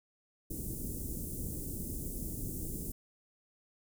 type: band-stop noise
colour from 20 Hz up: pink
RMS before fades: -39 dBFS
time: 0.5-2.92 s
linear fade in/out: 5 ms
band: 370 to 8400 Hz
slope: 24 dB/octave
effects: none